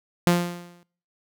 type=tone with exponential decay; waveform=sawtooth; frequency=174.61 Hz; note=F3; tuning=in tune; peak=-10 dBFS; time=0.27-0.83 s; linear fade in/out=0 ms; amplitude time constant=120 ms; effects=noise-tail reverb RT60 0.5 s tail -22 dB re dry